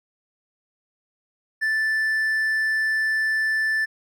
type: tone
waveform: triangle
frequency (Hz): 1760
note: A6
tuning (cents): 0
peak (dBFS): -18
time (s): 1.61-3.86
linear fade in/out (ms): 20
effects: none